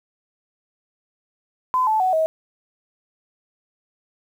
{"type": "tone with pitch steps", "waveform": "sine", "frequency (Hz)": [1018, 871, 745.2, 637.6], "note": ["C6", "A5", "F#5", "D#5"], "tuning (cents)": [-48, -18, 12, 42], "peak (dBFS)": -16, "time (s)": [1.74, 2.26], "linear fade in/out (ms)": 0, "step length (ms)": 130, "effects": ["8-bit"]}